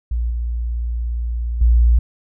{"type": "tone with level steps", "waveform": "sine", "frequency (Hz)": 58.6, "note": "A#1", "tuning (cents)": 10, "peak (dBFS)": [-17, -19, -9], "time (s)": [0.11, 1.99], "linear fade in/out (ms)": 5, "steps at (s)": [0.3, 1.61], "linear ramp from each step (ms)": 5, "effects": []}